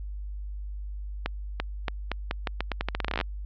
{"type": "accelerating click train", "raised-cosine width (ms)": 0.3, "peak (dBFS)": -11, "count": 21, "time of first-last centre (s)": [1.26, 3.212], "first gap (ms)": 340, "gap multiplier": 0.83, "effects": ["added 50 Hz sine -33 dBFS peak until 3.45 s", "low-pass 4000 Hz 12 dB/octave"]}